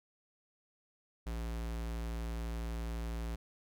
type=tone; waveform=square; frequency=57 Hz; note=A#1; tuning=38 cents flat; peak=-37 dBFS; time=1.26-3.36 s; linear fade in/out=10 ms; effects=none